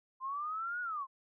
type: linear two-way sweep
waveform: sine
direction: up then down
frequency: 1032 to 1472 to 1032 Hz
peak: -35 dBFS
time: 0.2-1.07 s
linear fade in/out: 50 ms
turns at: 0.81 s
effects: none